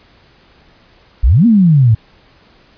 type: exponential two-way sweep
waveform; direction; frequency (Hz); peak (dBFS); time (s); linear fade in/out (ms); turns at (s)
sine; up then down; 46.88 to 244.4 to 104.8; -5; 1.23-1.95; 10; 1.46
effects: pink hiss -48 dBFS RMS until 2.77 s + resampled to 11025 Hz